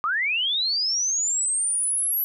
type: linear sweep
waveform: sine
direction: up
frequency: 1155 to 11840 Hz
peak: -21 dBFS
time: 0.04-2.24 s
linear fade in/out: 0 ms
effects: none